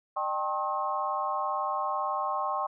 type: tone cluster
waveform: sine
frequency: 606 / 786 / 884 / 1074 / 1276 Hz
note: D#5 / G5 / A5 / C6 / D#6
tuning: -46 / +4 / +8 / +45 / +43 cents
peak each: -36 / -33 / -39 / -30 / -39 dBFS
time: 0.16-2.67 s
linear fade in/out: 10 ms
effects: none